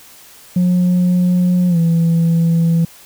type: tone with pitch glide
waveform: sine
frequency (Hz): 179.5 to 166.51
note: F3 to E3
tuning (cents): +48 to +18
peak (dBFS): -8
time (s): 0.56-2.85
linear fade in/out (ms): 5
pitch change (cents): -130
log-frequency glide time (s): 1.68-1.78
effects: tanh soft clip ceiling -9 dBFS + white hiss -42 dBFS RMS until 3.05 s